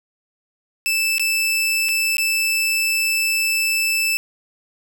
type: tone with dropouts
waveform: sawtooth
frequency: 2637 Hz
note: E7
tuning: in tune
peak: -14 dBFS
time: 0.86-4.17 s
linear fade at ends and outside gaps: 0 ms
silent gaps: 1.182-1.196 / 1.886-1.89 / 2.169-2.182 s
effects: none